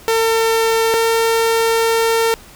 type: tone pair in turn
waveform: sawtooth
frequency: 451.6 / 454.7 Hz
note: A4 / A#4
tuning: +45 / -43 cents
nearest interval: unison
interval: 12 cents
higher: second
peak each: -9 dBFS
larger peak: neither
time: 0.08-0.94 / 0.94-2.34 s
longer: second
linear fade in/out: 0 ms
effects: pink hiss -41 dBFS RMS until 2.55 s